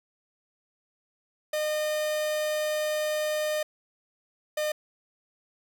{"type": "tone pair in turn", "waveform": "45% pulse", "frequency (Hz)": [610, 607.7], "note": ["D#5", "D#5"], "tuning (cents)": [-34, -41], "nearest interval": "unison", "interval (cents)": 7, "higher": "first", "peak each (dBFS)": -26, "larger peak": "neither", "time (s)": [[1.53, 3.63], [4.57, 4.72]], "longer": "first", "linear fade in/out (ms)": 5, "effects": []}